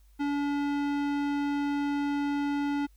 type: tone with low-pass filter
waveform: square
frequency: 286.2 Hz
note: D4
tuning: 45 cents flat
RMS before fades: -29 dBFS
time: 0.19-2.87 s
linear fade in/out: 20 ms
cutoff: 3300 Hz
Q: 0.52
effects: added 50 Hz sine -55 dBFS peak until 2.96 s + white hiss -70 dBFS RMS until 2.96 s